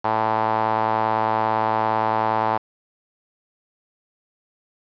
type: tone with band-pass filter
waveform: sawtooth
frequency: 110.3 Hz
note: A2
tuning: 5 cents sharp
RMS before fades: -21 dBFS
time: 0.04-2.58 s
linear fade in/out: 10 ms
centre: 890 Hz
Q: 3.7
effects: resampled to 11025 Hz + 8-bit